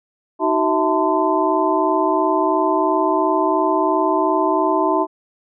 sine tone cluster, 313.9 / 376.8 / 653 / 888 / 1026 Hz, D#4 / F#4 / E5 / A5 / C6, +15 / +32 / -17 / +16 / -34 cents, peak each -21 dBFS, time 0.39-5.07 s, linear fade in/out 50 ms, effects none

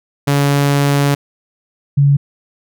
sawtooth / sine tone pair in turn, 141.9 / 141.25 Hz, C#3 / C#3, +41 / +33 cents, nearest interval unison, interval 8 cents, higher first, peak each -7 dBFS, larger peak neither, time 0.27-1.15 / 1.97-2.17 s, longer first, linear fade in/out 10 ms, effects none

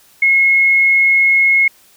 sine tone, 2168 Hz, C#7, 39 cents flat, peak -8 dBFS, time 0.22-1.68 s, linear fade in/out 5 ms, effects white hiss -49 dBFS RMS until 1.96 s

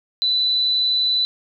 sine tone with vibrato, 3994 Hz, B7, 19 cents sharp, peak -16 dBFS, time 0.22-1.25 s, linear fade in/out 0 ms, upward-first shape square, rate 20 Hz, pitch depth 14 cents each way, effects none

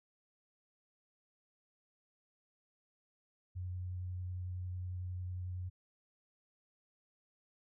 sine tone with vibrato, 90.7 Hz, F#2, 34 cents flat, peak -38 dBFS, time 3.55-5.7 s, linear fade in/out 20 ms, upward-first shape square, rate 11 Hz, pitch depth 9 cents each way, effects none

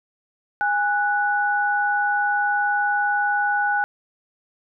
sine tone pair together, 820.6 / 1480 Hz, G#5 / F#6, -21 / 0 cents, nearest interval minor seventh, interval 1021 cents, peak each -21 dBFS, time 0.61-3.84 s, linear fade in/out 0 ms, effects none

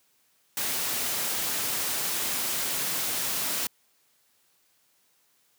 white noise, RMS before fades -29 dBFS, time 0.57-3.67 s, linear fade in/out 2 ms, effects white hiss -67 dBFS RMS until 5.58 s + high-pass 100 Hz 12 dB/octave

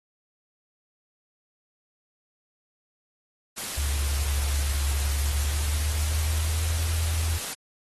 white noise, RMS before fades -33 dBFS, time 3.56-7.55 s, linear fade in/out 20 ms
sine tone with pitch glide, 70.8 to 80.86 Hz, C#2 to E2, +37 to -33 cents, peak -24 dBFS, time 3.77-7.38 s, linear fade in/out 10 ms, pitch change +230 cents, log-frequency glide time 5.16-6.7 s
effects AAC 32 kbps

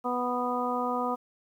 harmonic tone, 246.9 Hz, B3, in tune, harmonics 1 / 2 / 3 / 4 / 5, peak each -33 / -33 / -33 / -33 / -33 dBFS, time 0.04-1.16 s, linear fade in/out 20 ms, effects 10-bit

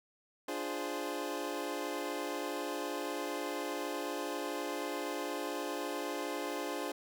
25% pulse chord, D half-diminished seventh, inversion none, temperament equal with one note detuned, 293.7 / 346.2 / 415.3 / 523.3 Hz, D4 / F4 / Ab4 / C5, 0 / -15 / 0 / 0 cents, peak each -37 / -38 / -38 / -38 dBFS, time 0.48-6.92 s, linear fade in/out 5 ms, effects none

